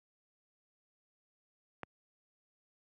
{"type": "click", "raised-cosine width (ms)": 0.5, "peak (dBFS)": -24, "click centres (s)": 1.833, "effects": ["high-pass 100 Hz 12 dB/octave"]}